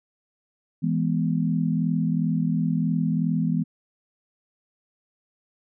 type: chord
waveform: sine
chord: E major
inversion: none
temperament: equal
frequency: 164.81 / 207.7 / 246.9 Hz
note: E3 / G#3 / B3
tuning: 0 / 0 / 0 cents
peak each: -23 / -27 / -26 dBFS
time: 0.82-3.64 s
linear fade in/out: 20 ms
effects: none